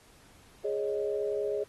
sine chord, Ab suspended fourth, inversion none, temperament just, 415.3 / 553.7 / 623 Hz, Ab4 / Db5 / Eb5, 0 / -2 / +2 cents, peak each -30 / -35 / -36 dBFS, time 0.64-1.64 s, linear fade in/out 10 ms, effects pink hiss -59 dBFS RMS until 1.68 s + AAC 32 kbps

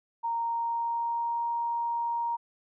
sine tone with pitch glide, 928 to 937.2 Hz, A#5 to A#5, -8 to +9 cents, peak -27 dBFS, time 0.23-2.37 s, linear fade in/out 20 ms, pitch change +17 cents, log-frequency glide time 0.35-1.46 s, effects none

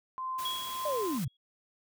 sine tone with tremolo, 1038 Hz, C6, 14 cents flat, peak -32 dBFS, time 0.18-1.18 s, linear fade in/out 0 ms, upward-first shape sine, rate 1.7 Hz, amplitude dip 55%
white noise, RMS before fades -43 dBFS, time 0.38-1.25 s, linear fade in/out 10 ms
sine tone with exponential decay, 3322 Hz, G#7, in tune, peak -31 dBFS, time 0.45-1.37 s, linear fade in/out 5 ms, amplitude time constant 200 ms
sine linear sweep, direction down, 622.3 to 107.9 Hz, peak -30 dBFS, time 0.85-1.28 s, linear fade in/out 5 ms
effects none

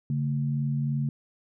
sine tone pair together, 141.8 / 224.9 Hz, C#3 / A3, +40 / +38 cents, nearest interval minor sixth, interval 798 cents, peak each -25 / -32 dBFS, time 0.1-1.09 s, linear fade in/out 2 ms, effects none

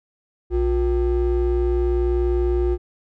triangle ring-modulated tone, 209.5 Hz, G#3, 15 cents sharp, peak -12 dBFS, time 0.5-2.78 s, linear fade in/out 50 ms, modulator 149 Hz, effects none

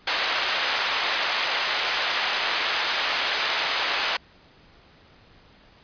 white band-pass noise, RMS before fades -25 dBFS, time 0.07-4.17 s, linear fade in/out 5 ms, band 640 to 3600 Hz, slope 12 dB/octave, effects pink hiss -54 dBFS RMS until 5.83 s + resampled to 11025 Hz

